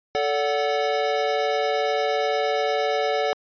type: chord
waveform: square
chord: D major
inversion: second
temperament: equal with one note detuned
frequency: 440 / 574.6 / 740 Hz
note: A4 / D5 / F#5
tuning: 0 / -38 / 0 cents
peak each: -26 dBFS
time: 0.15-3.33 s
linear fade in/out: 0 ms
effects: resampled to 11025 Hz